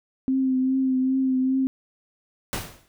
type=tone with vibrato; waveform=sine; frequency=261.6 Hz; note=C4; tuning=in tune; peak=-19 dBFS; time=0.28-1.67 s; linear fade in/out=0 ms; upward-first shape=triangle; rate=2.5 Hz; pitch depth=30 cents each way
type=noise with exponential decay; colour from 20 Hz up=pink; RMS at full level=-25 dBFS; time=2.53-2.88 s; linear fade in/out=0 ms; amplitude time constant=76 ms
effects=none